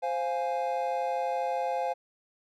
triangle chord, F minor, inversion second, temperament equal, 523.3 / 698.5 / 830.6 Hz, C5 / F5 / Ab5, 0 / 0 / 0 cents, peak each -30 dBFS, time 0.02-1.94 s, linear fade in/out 20 ms, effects none

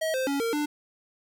square tone with pitch steps, 638 / 521 / 280.1 / 459.6 / 296.3 Hz, D#5 / C5 / C#4 / A#4 / D4, +43 / -7 / +18 / -25 / +15 cents, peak -26 dBFS, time 0.01-0.66 s, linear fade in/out 10 ms, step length 130 ms, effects 10-bit

